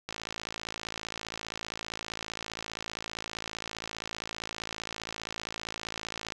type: click train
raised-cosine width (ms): 0.2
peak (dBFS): -18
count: 345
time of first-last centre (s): 0.09-6.322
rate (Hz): 55.2
effects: none